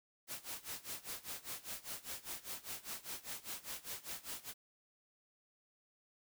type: noise with tremolo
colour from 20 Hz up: white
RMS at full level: -43 dBFS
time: 0.27-4.54 s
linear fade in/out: 50 ms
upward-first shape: sine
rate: 5 Hz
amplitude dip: 90%
effects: none